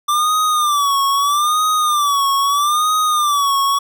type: tone with vibrato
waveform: square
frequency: 1174.7 Hz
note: D6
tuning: in tune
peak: -14 dBFS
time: 0.08-3.79 s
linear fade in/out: 10 ms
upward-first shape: sine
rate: 0.78 Hz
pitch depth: 110 cents each way
effects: none